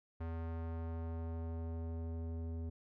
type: tone with low-pass filter sweep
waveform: square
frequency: 82.41 Hz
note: E2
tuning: in tune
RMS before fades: -41 dBFS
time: 0.2-2.7 s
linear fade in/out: 10 ms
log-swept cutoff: 1500 to 400 Hz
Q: 0.83
effects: none